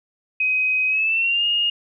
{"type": "tone with pitch glide", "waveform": "sine", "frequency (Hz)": [2521, 2846], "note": ["D#7", "F7"], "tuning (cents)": [22, 32], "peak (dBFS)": -17, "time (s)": [0.4, 1.7], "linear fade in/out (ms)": 5, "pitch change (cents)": 210, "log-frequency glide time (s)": [0.88, 1.45], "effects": []}